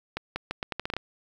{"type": "accelerating click train", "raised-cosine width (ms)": 0.3, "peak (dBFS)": -14, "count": 10, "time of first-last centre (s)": [0.17, 0.966], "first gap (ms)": 190, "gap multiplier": 0.79, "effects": ["8-bit"]}